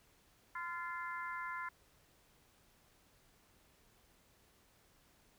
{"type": "harmonic tone with a mistuned harmonic", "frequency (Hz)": 347.1, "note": "F4", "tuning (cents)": -11, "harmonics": [3, 4, 5, 6], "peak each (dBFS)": [-43, -45, -47, -49], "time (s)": [0.55, 1.69], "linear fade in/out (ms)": 5, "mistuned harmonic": 3, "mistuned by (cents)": -26, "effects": ["pink hiss -69 dBFS RMS until 5.38 s"]}